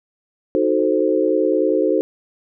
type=chord; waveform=sine; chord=D# diminished seventh; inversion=none; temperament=equal; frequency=311.1 / 370 / 440 / 523.3 Hz; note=D#4 / F#4 / A4 / C5; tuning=0 / 0 / 0 / 0 cents; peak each=-20 dBFS; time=0.55-2.01 s; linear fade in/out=0 ms; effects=none